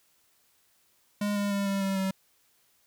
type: tone with pitch steps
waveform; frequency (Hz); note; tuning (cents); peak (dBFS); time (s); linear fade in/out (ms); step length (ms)
square; 205.7 / 202.8 / 199.84 / 196.98 / 194.15 / 191.37; G#3 / G#3 / G3 / G3 / G3 / G3; -16 / -41 / +34 / +9 / -16 / -41; -27; 1.21-2.11; 5; 150
effects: white hiss -67 dBFS RMS until 2.86 s